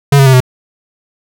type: tone with pitch steps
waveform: square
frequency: 140.9 / 136.26 / 131.77 / 127.43 Hz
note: C#3 / C#3 / C3 / C3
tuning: +29 / -29 / +13 / -45 cents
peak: -4 dBFS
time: 0.12-0.404 s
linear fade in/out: 5 ms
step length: 71 ms
effects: none